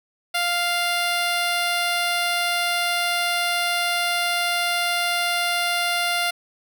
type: tone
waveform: 10% pulse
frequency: 698.5 Hz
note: F5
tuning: in tune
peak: -12 dBFS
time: 0.34-6.31 s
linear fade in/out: 10 ms
effects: none